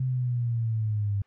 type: linear sweep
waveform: sine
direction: down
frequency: 130.81 to 99 Hz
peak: -24 dBFS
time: 0-1.22 s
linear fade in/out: 5 ms
effects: white hiss -64 dBFS RMS until 1.26 s + low-pass 2000 Hz 12 dB/octave